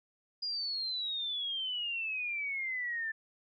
sine exponential sweep, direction down, 4900 to 1760 Hz, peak -33 dBFS, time 0.42-3.12 s, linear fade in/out 10 ms, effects none

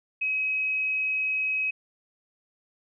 sine tone, 2545 Hz, D#7, 39 cents sharp, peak -24 dBFS, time 0.21-1.71 s, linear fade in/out 10 ms, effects none

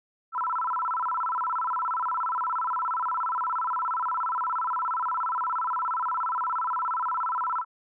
sine tone with vibrato, 1151 Hz, D6, 35 cents flat, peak -25 dBFS, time 0.32-7.65 s, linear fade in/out 50 ms, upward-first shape square, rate 17 Hz, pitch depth 250 cents each way, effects none

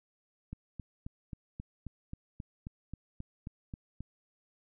click train, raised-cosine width 5 ms, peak -28 dBFS, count 14, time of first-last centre 0.53-4.006 s, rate 3.74 Hz, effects none

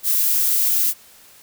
violet noise, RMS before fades -18 dBFS, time 0.03-0.94 s, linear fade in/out 50 ms, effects white hiss -48 dBFS RMS until 1.42 s

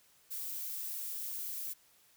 violet noise, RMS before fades -40 dBFS, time 0.3-1.74 s, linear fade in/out 20 ms, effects white hiss -66 dBFS RMS until 2.16 s

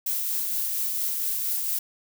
violet noise with tremolo, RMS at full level -26 dBFS, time 0.06-1.79 s, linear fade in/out 5 ms, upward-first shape triangle, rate 4.3 Hz, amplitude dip 30%, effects none

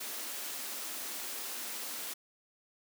white high-pass noise, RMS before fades -40 dBFS, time 0-2.14 s, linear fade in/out 10 ms, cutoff 210 Hz, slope 48 dB/octave, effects none

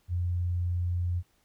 sine tone, 88.1 Hz, F2, 16 cents sharp, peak -26 dBFS, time 0.08-1.23 s, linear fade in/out 50 ms, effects pink hiss -69 dBFS RMS until 1.44 s

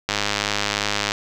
click train, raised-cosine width 0.2 ms, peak -3 dBFS, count 107, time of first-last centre 0.09-1.119 s, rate 103 Hz, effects none

